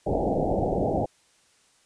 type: low-pass noise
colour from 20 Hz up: white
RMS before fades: -25 dBFS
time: 0.06-1.06 s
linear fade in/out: 10 ms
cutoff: 800 Hz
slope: 96 dB/octave
effects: white hiss -62 dBFS RMS until 1.85 s + resampled to 22050 Hz